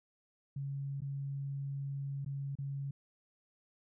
sine tone with dropouts, 138.9 Hz, C#3, 4 cents sharp, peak -36 dBFS, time 0.56-2.91 s, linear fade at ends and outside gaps 5 ms, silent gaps 1.006-1.018 / 2.248-2.261 / 2.554-2.586 s, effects none

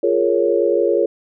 sine chord, Bb minor seventh, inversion second, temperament equal, 349.2 / 415.3 / 466.2 / 554.4 Hz, F4 / Ab4 / Bb4 / Db5, 0 / 0 / 0 / 0 cents, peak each -19 dBFS, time 0.03-1.06 s, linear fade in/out 5 ms, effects none

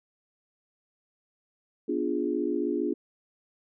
sine chord, B diminished seventh, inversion none, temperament equal, 246.9 / 293.7 / 349.2 / 415.3 Hz, B3 / D4 / F4 / Ab4, 0 / 0 / 0 / 0 cents, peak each -33 / -30 / -30 / -32 dBFS, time 1.88-2.94 s, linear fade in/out 10 ms, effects none

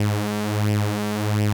sawtooth tone with flanger, 104.7 Hz, G#2, 15 cents sharp, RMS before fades -22 dBFS, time 0-1.53 s, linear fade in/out 5 ms, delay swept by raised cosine 0.37 to 5.17 ms, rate 1.4 Hz, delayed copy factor +0.65, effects none

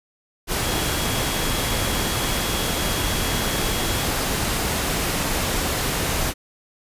sine tone in noise, 3322 Hz, G#7, in tune, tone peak -33 dBFS, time 0.6-4.08 s, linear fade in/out 50 ms, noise pink, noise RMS -23 dBFS, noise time 0.47-6.34 s, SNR -13 dB, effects resampled to 32000 Hz

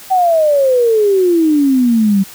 sine exponential sweep, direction down, 768 to 189.8 Hz, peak -8 dBFS, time 0.1-2.24 s, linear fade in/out 20 ms, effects white hiss -35 dBFS RMS until 2.34 s

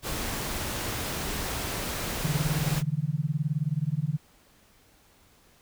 pink noise, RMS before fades -32 dBFS, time 0.02-2.83 s, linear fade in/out 50 ms
sine tone with tremolo, 150 Hz, D3, 37 cents sharp, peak -21 dBFS, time 2.24-4.18 s, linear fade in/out 10 ms, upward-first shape sine, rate 19 Hz, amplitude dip 100%
effects pink hiss -60 dBFS RMS until 5.61 s

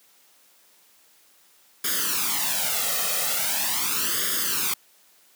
white noise with flanger, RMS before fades -25 dBFS, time 1.84-4.74 s, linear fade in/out 5 ms, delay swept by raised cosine 0.59 to 1.59 ms, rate 0.41 Hz, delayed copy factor +0.8, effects white hiss -58 dBFS RMS until 5.35 s + high-pass 200 Hz 12 dB/octave

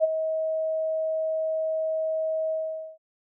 sine tone with ADSR envelope, 636 Hz, D#5, 38 cents sharp, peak -15 dBFS, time 0-2.98 s, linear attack 39 ms, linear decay 22 ms, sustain -9 dB, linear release 470 ms, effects none

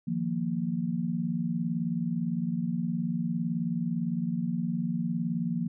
sine chord, Eb suspended second, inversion none, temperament just, 155.56 / 175.01 / 233.3 Hz, Eb3 / F3 / Bb3, 0 / +4 / +2 cents, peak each -35 / -30 / -31 dBFS, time 0.07-5.68 s, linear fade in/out 10 ms, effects none

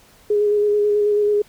sine tone with vibrato, 415.3 Hz, G#4, in tune, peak -14 dBFS, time 0.3-1.42 s, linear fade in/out 5 ms, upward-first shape square, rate 9.2 Hz, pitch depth 14 cents each way, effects pink hiss -51 dBFS RMS until 1.48 s

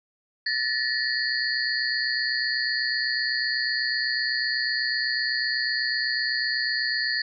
sine tone cluster, 1752 / 1880 / 4376 / 4743 Hz, A6 / A#6 / C#8 / D8, -8 / +14 / -23 / +16 cents, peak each -28 / -29 / -28 / -32 dBFS, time 0.46-7.22 s, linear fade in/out 5 ms, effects none

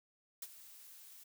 blue noise with ADSR envelope, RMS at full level -42 dBFS, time 0.42-1.24 s, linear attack 4 ms, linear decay 40 ms, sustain -14 dB, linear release 11 ms, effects none

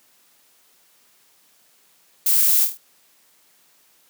violet noise with echo, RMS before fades -18 dBFS, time 2.26-2.65 s, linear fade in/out 5 ms, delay 25 ms, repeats 5, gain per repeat -5 dB, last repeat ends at 2.775 s, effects white hiss -58 dBFS RMS until 4.09 s + high-pass 150 Hz 12 dB/octave

